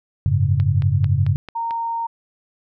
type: chord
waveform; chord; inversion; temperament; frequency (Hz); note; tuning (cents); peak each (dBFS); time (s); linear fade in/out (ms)
sine; F# suspended second; none; just; 92.5 / 104.06 / 138.75; F#2 / G#2 / C#3; 0 / +4 / +2; -19; 0.26-1.36; 0
type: click train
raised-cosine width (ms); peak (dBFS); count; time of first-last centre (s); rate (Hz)
0.3; -19; 6; 0.6-1.709; 4.51
type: tone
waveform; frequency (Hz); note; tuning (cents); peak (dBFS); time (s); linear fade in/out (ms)
sine; 923; A#5; -17; -21; 1.55-2.07; 10
effects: none